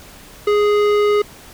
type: tone with tanh clipping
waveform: sine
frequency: 415.3 Hz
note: G#4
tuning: in tune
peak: -14 dBFS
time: 0.47-1.22 s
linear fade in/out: 5 ms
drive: 16 dB
effects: pink hiss -41 dBFS RMS until 1.53 s